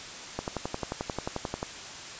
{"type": "click train", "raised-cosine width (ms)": 1, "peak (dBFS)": -16, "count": 15, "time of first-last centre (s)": [0.39, 1.629], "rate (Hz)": 11.3, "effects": ["white hiss -41 dBFS RMS until 2.19 s", "resampled to 16000 Hz"]}